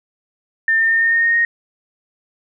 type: tone with pitch steps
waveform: sine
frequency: 1799 / 1809.4 / 1819.9 / 1830.4 / 1841 / 1851.7 / 1862.4 Hz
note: A6 / A6 / A#6 / A#6 / A#6 / A#6 / A#6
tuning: +38 / +48 / -42 / -32 / -22 / -12 / -2 cents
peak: -12 dBFS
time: 0.68-1.45 s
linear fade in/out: 2 ms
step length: 110 ms
effects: none